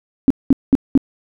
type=tone bursts; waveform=sine; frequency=269.7 Hz; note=C#4; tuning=47 cents flat; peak=-6 dBFS; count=4; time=0.28-0.976 s; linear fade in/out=0 ms; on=24 ms; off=200 ms; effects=none